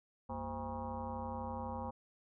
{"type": "tone with frequency modulation", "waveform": "sine", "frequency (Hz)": 520, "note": "C5", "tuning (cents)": -11, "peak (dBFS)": -38, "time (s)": [0.29, 1.91], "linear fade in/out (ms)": 10, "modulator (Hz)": 144, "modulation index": 3.6, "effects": []}